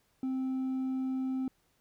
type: tone with hard clipping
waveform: sine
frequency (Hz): 261.5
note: C4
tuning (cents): -1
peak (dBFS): -31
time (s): 0.23-1.48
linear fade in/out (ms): 2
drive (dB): 2
effects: pink hiss -72 dBFS RMS until 1.8 s